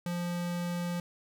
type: tone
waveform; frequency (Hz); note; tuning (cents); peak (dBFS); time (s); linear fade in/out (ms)
square; 174.61; F3; 0; -32; 0.06-1; 2
effects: none